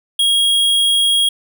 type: tone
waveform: square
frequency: 3284 Hz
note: G#7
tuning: 20 cents flat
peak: -12 dBFS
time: 0.19-1.29 s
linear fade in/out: 5 ms
effects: none

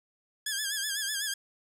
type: tone with vibrato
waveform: 10% pulse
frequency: 1660 Hz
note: G#6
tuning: 1 cent flat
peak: -21 dBFS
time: 0.46-1.34 s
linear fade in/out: 5 ms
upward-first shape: sine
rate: 8 Hz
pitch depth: 83 cents each way
effects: none

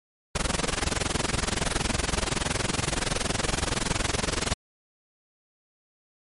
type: noise with amplitude modulation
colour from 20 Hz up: pink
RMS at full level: -23 dBFS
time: 0.35-4.54 s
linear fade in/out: 5 ms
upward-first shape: sine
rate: 21.4 Hz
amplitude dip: 95%
effects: MP3 48 kbps

